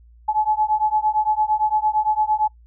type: beating tone pair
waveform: sine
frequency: 852 / 860.8 Hz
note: G#5 / A5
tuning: +44 / -38 cents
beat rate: 8.8 Hz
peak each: -20 dBFS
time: 0.28-2.48 s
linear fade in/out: 10 ms
effects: noise-tail reverb RT60 0.1 s tail -22 dB re dry + added 58 Hz sine -46 dBFS peak until 2.66 s